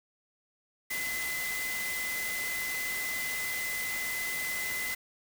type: tone in noise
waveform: sine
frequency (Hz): 2028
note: B6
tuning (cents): +45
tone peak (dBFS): -33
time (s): 0.9-4.95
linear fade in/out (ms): 10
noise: white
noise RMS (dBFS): -37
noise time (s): 0.9-4.95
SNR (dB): +1
effects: none